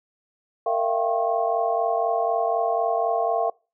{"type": "tone cluster", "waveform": "sine", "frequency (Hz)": [459.3, 641, 685, 775, 1081], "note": ["A#4", "E5", "F5", "G5", "C#6"], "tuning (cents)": [-26, -49, -34, -20, -44], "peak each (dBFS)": [-27, -30, -23, -28, -31], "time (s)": [0.66, 3.5], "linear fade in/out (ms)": 5, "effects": ["noise-tail reverb RT60 0.3 s tail -23 dB re dry"]}